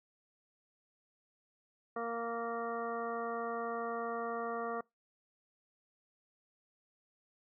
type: harmonic tone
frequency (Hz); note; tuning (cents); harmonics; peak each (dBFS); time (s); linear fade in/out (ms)
232.3; A#3; -6; 1 / 2 / 3 / 4 / 5 / 6 / 8; -45 / -39 / -41 / -52 / -41 / -47 / -52; 1.96-4.81; 5
effects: noise-tail reverb RT60 0.2 s tail -25 dB re dry